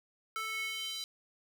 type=tone with high-pass filter sweep; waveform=square; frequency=440 Hz; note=A4; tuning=in tune; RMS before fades=-38 dBFS; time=0.36-1.04 s; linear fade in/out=0 ms; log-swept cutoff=1500 to 4000 Hz; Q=3.9; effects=none